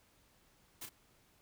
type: noise with echo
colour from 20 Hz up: white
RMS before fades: -45 dBFS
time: 0.81-0.86 s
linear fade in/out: 10 ms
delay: 34 ms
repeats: 1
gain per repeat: -6 dB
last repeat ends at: 0.894 s
effects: pink hiss -69 dBFS RMS until 1.41 s